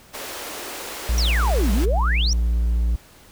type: high-pass noise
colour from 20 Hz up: pink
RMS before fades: -33 dBFS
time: 0.13-1.86 s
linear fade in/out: 20 ms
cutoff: 320 Hz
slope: 24 dB/octave
type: tone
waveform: triangle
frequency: 57.9 Hz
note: A#1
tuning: 11 cents flat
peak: -15 dBFS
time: 1.09-2.96 s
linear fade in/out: 5 ms
type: exponential two-way sweep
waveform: sine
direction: down then up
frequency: 5990 to 183.5 to 5990 Hz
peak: -22 dBFS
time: 1.18-2.33 s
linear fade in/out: 0 ms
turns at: 1.72 s
effects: pink hiss -49 dBFS RMS until 3.31 s